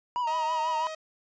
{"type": "tone with vibrato", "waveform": "triangle", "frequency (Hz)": 955, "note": "A#5", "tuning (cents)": 42, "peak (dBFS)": -24, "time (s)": [0.16, 0.87], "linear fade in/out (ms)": 0, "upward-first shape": "triangle", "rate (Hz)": 6.1, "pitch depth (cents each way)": 81}
{"type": "tone", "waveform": "sawtooth", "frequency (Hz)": 631, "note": "D#5", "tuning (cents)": 24, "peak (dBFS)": -31, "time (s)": [0.27, 0.95], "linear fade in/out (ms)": 5}
{"effects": ["resampled to 16000 Hz"]}